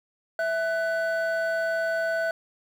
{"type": "tone pair together", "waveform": "triangle", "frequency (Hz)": [658.2, 1496], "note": ["E5", "F#6"], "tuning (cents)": [-3, 19], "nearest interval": "octave + major second", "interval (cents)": 1422, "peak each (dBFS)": [-23, -26], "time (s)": [0.39, 2.31], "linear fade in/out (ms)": 2, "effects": ["tanh soft clip ceiling -15 dBFS", "9-bit"]}